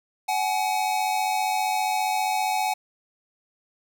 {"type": "tone pair together", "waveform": "square", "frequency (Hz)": [752, 847], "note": ["F#5", "G#5"], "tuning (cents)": [28, 34], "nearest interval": "major second", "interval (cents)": 206, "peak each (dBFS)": -26, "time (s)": [0.28, 2.74], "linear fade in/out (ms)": 10, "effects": []}